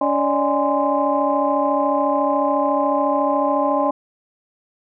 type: tone cluster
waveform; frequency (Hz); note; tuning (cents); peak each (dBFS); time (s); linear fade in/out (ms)
sine; 283.4 / 571 / 605 / 825 / 1039; C#4 / D5 / D#5 / G#5 / C6; +38 / -49 / -49 / -12 / -12; -22; 0.01-3.91; 5
effects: tanh soft clip ceiling -4 dBFS